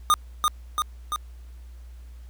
square tone with echo, 1223 Hz, D#6, 30 cents flat, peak -16 dBFS, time 0.1-0.14 s, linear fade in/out 0 ms, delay 340 ms, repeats 3, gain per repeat -3 dB, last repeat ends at 1.16 s, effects added 60 Hz sine -40 dBFS peak until 2.29 s + pink hiss -61 dBFS RMS until 2.29 s

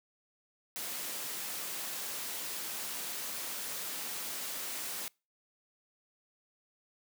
white high-pass noise, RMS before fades -39 dBFS, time 0.76-5.08 s, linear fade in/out 0 ms, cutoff 180 Hz, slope 12 dB/octave, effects noise-tail reverb RT60 0.3 s tail -26 dB re dry

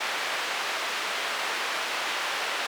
white band-pass noise, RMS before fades -30 dBFS, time 0-2.67 s, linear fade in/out 10 ms, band 550 to 2700 Hz, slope 12 dB/octave, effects none

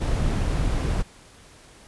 brown noise, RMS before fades -23 dBFS, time 0-1.03 s, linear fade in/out 20 ms, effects pink hiss -50 dBFS RMS until 1.87 s + resampled to 24000 Hz

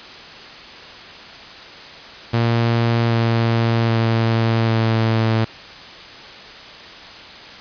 sawtooth tone with pitch steps, 116.54 / 115.2 / 113.88 / 112.57 Hz, A#2 / A#2 / A#2 / A2, 0 / -20 / -40 / +40 cents, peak -11 dBFS, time 2.33-5.45 s, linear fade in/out 10 ms, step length 780 ms, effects white hiss -37 dBFS RMS until 7.6 s + resampled to 11025 Hz

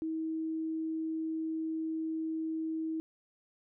sine tone, 320 Hz, D#4, 49 cents sharp, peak -32 dBFS, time 0.02-3 s, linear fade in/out 0 ms, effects none

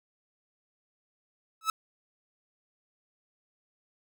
45% pulse tone with exponential growth, 1300 Hz, E6, 24 cents flat, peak -21 dBFS, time 1.61-1.7 s, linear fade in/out 2 ms, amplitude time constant 18 ms, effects none

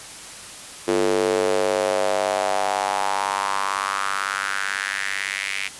square tone with high-pass filter sweep, 49 Hz, G1, in tune, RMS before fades -23 dBFS, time 0.87-5.69 s, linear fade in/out 20 ms, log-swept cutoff 370 to 2300 Hz, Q 3.8, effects white hiss -38 dBFS RMS until 5.79 s + resampled to 24000 Hz

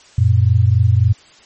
sine tone pair together, 92.5 / 116.21 Hz, F#2 / A#2, 0 / -5 cents, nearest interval major third, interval 395 cents, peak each -12 dBFS, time 0.18-1.13 s, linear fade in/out 5 ms, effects white hiss -46 dBFS RMS until 1.45 s + MP3 32 kbps

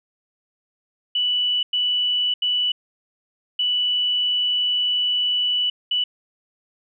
sine tone bursts at uneven times, 2963 Hz, F#7, 2 cents sharp, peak -18 dBFS, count 5, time 1.15-1.63 / 1.73-2.34 / 2.42-2.72 / 3.59-5.7 / 5.91-6.04 s, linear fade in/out 5 ms, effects none

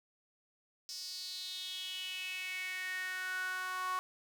sawtooth tone with high-pass filter sweep, 370 Hz, F#4, in tune, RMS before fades -40 dBFS, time 0.89-3.99 s, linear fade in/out 0 ms, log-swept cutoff 5200 to 1100 Hz, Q 6, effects none

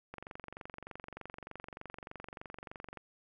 click train, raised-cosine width 0.5 ms, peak -29 dBFS, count 67, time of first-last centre 0.14-2.973 s, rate 23.3 Hz, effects none

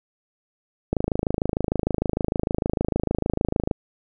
click train, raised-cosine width 2 ms, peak -8 dBFS, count 75, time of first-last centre 0.93-3.712 s, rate 26.6 Hz, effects none

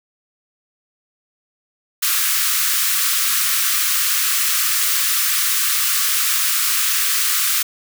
white high-pass noise, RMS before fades -18 dBFS, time 2.02-7.63 s, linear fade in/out 10 ms, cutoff 1100 Hz, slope 96 dB/octave, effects none

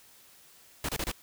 pink noise bursts, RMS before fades -32 dBFS, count 4, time 0.84-1.116 s, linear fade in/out 2 ms, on 48 ms, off 28 ms, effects white hiss -57 dBFS RMS until 1.22 s

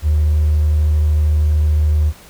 triangle tone with hard clipping, 76.1 Hz, D#2, 38 cents flat, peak -11 dBFS, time 0.02-2.13 s, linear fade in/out 50 ms, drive 3 dB, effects pink hiss -42 dBFS RMS until 2.29 s

